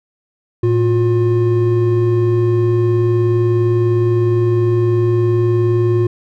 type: tone pair together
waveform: triangle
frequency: 112.13 / 356 Hz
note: A2 / F4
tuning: +33 / +33 cents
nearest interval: octave + minor sixth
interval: 2000 cents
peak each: -12 dBFS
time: 0.63-6.07 s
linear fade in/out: 5 ms
effects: none